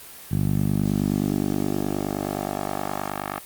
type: tone with band-pass filter sweep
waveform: 10% pulse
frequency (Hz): 49.54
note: G1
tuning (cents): +19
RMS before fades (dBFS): -25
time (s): 0.31-3.39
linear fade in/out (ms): 10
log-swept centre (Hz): 130 to 1200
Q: 1.4
effects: white hiss -42 dBFS RMS until 3.45 s + Opus 32 kbps